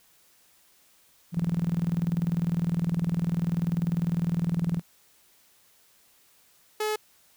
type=tone with tremolo; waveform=sine; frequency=169.7 Hz; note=F3; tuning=49 cents flat; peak=-21 dBFS; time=1.32-4.82 s; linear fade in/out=50 ms; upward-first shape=square; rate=20 Hz; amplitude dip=75%
type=tone; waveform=sawtooth; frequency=427.4 Hz; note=G#4; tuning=50 cents sharp; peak=-22 dBFS; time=6.8-6.96 s; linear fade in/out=5 ms
effects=white hiss -61 dBFS RMS until 7.36 s